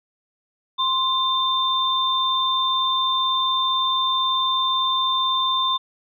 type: tone pair together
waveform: sine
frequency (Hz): 1046.5 / 3582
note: C6 / A7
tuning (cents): 0 / +30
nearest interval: octave + major sixth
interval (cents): 2130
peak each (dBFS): -21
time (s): 0.78-5.78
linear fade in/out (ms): 20
effects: none